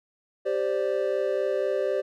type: chord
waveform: triangle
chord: G suspended fourth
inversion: none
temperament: equal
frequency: 392 / 523.3 / 587.3 Hz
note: G4 / C5 / D5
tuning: 0 / 0 / 0 cents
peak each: -26 dBFS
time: 0.45-2.02 s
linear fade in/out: 20 ms
effects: none